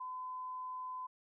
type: tone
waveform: sine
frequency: 1016 Hz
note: B5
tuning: 49 cents sharp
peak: -40 dBFS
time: 0-1.07 s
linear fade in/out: 10 ms
effects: none